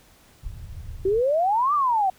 pink low-pass noise, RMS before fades -36 dBFS, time 0.42-1.22 s, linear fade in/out 20 ms, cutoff 110 Hz, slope 24 dB/octave
sine exponential two-way sweep, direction up then down, 370 to 1216 to 735 Hz, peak -18 dBFS, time 1.05-2.1 s, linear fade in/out 5 ms, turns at 1.74 s
effects pink hiss -55 dBFS RMS until 2.18 s

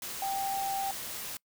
sine tone in noise, 784 Hz, G5, in tune, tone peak -30 dBFS, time 0.22-0.91 s, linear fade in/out 2 ms, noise white, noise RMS -39 dBFS, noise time 0.02-1.37 s, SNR +6 dB, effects noise-tail reverb RT60 0.1 s tail -25 dB re dry

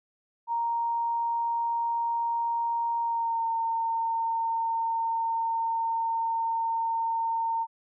sine tone with pitch glide, 932 to 911.8 Hz, A#5 to A#5, -1 to -39 cents, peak -25 dBFS, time 0.47-7.67 s, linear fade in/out 50 ms, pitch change -38 cents, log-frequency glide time 3.02-3.46 s, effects none

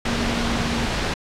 sine tone in noise, 233.6 Hz, A#3, 4 cents sharp, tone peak -26 dBFS, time 0.06-0.86 s, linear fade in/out 5 ms, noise pink, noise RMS -23 dBFS, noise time 0.05-1.14 s, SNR -6 dB, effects low-pass 5000 Hz 12 dB/octave

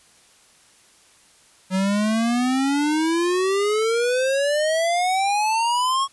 square exponential sweep, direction up, 185 to 1108.7 Hz, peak -19 dBFS, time 1.7-6.08 s, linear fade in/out 50 ms, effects white hiss -54 dBFS RMS until 6.12 s + resampled to 24000 Hz

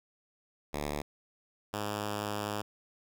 5% pulse tone pair in turn, 73.6 / 104.09 Hz, D2 / G#2, +4 / +4 cents, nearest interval tritone, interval 600 cents, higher second, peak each -22 dBFS, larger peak neither, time 0.73-1.02 / 1.73-2.62 s, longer second, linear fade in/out 10 ms, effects none

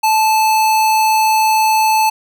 square tone, 873 Hz, A5, 14 cents flat, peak -11 dBFS, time 0.03-2.1 s, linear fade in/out 10 ms, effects none

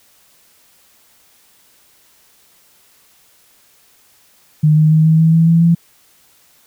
sine tone with pitch steps, 152.9 / 155.03 / 157.2 / 159.39 / 161.62 / 163.87 / 166.16 / 168.48 Hz, D#3 / D#3 / D#3 / D#3 / E3 / E3 / E3 / E3, -30 / -6 / +18 / +42 / -34 / -10 / +14 / +38 cents, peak -7 dBFS, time 4.63-5.75 s, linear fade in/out 10 ms, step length 140 ms, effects white hiss -52 dBFS RMS until 6.66 s

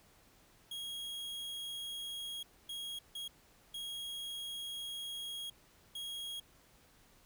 45% pulse tone bursts at uneven times, 3286 Hz, G#7, 19 cents flat, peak -40 dBFS, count 5, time 0.71-2.43 / 2.69-2.99 / 3.15-3.28 / 3.74-5.5 / 5.95-6.4 s, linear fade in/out 5 ms, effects pink hiss -65 dBFS RMS until 7.25 s

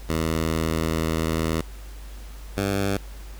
10% pulse tone pair in turn, 80.5 / 98.7 Hz, E2 / G2, -41 / +12 cents, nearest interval major third, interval 353 cents, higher second, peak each -14 dBFS, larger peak neither, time 0.09-1.61 / 2.57-2.97 s, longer first, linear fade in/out 5 ms, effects added 50 Hz sine -36 dBFS peak until 3.39 s + pink hiss -48 dBFS RMS until 3.39 s

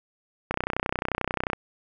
click train, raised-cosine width 0.5 ms, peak -10 dBFS, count 33, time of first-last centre 0.51-1.532 s, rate 31.3 Hz, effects none

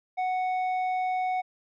square tone with low-pass filter, 740 Hz, F#5, in tune, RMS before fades -28 dBFS, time 0.17-1.42 s, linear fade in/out 20 ms, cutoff 1600 Hz, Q 2.1, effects none

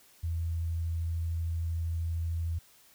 sine tone with vibrato, 83 Hz, E2, 12 cents sharp, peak -29 dBFS, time 0.23-2.59 s, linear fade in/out 10 ms, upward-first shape triangle, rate 13 Hz, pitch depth 9 cents each way, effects white hiss -60 dBFS RMS until 2.94 s

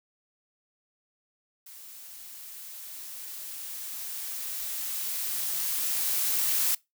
blue noise with level ramp, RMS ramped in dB -47 to -25 dBFS, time 1.66-6.75 s, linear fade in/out 5 ms, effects noise-tail reverb RT60 0.2 s tail -23 dB re dry

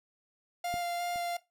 45% pulse tone with vibrato, 698.5 Hz, F5, in tune, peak -32 dBFS, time 0.64-1.37 s, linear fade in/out 5 ms, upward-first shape square, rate 2.8 Hz, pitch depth 8 cents each way
clicks, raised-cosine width 3 ms, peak -28 / -38 dBFS, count 2, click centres 0.741 / 1.159 s
effects noise-tail reverb RT60 0.2 s tail -17 dB re dry

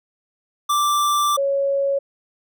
square / sine tone pair in turn, 1174.7 / 554.4 Hz, D6 / C#5, 0 / 0 cents, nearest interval octave + minor second, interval 1300 cents, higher first, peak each -17 dBFS, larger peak neither, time 0.69-1.37 / 1.37-1.99 s, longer first, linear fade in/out 10 ms, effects none

